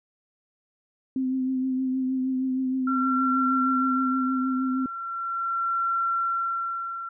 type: tone with vibrato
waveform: sine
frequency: 260 Hz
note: C4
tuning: 11 cents flat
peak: -23 dBFS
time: 1.16-4.86 s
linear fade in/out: 2 ms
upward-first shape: triangle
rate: 6.4 Hz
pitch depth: 29 cents each way
type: tone with tremolo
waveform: sine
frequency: 1361 Hz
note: F6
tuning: 45 cents flat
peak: -22 dBFS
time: 2.87-7.09 s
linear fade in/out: 5 ms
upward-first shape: sine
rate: 0.4 Hz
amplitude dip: 70%
effects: none